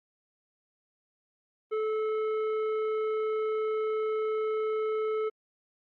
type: tone with hard clipping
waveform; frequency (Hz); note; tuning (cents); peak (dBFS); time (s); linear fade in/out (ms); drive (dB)
sine; 434.3; A4; -23; -29; 1.71-5.3; 20; 12
effects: low-pass 2000 Hz 12 dB/octave + Opus 32 kbps